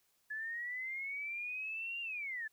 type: linear two-way sweep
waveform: sine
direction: up then down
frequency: 1708 to 2800 to 1708 Hz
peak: -38 dBFS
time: 0.3-2.48 s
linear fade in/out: 10 ms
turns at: 2.01 s
effects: white hiss -75 dBFS RMS until 2.52 s